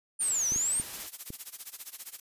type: linear two-way sweep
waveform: sine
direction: down then up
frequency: 9200 to 5760 to 8970 Hz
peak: -26 dBFS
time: 0.19-0.82 s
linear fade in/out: 20 ms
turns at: 0.48 s
type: noise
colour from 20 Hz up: white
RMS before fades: -41 dBFS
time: 0.2-1.08 s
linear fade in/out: 20 ms
type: clicks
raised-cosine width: 3 ms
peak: -27 dBFS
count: 4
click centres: 0.521 / 0.561 / 0.799 / 1.304 s
type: noise with tremolo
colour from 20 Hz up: blue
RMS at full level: -38 dBFS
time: 0.93-2.2 s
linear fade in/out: 5 ms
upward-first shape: sine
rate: 15 Hz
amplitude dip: 90%
effects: resampled to 32000 Hz